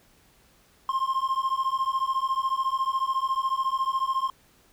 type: beating tone pair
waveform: triangle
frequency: 1055 / 1069 Hz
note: C6 / C6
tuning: +14 / +37 cents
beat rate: 14 Hz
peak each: -25 / -25 dBFS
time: 0.89-4.3 s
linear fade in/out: 2 ms
effects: pink hiss -60 dBFS RMS until 4.72 s